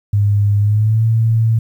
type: tone with pitch glide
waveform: sine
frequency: 102.3 to 112.86 Hz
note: G#2 to A2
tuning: -26 to +44 cents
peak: -10 dBFS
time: 0.13-1.59 s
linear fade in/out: 5 ms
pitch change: +170 cents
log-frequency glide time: 0.59-1.05 s
effects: 8-bit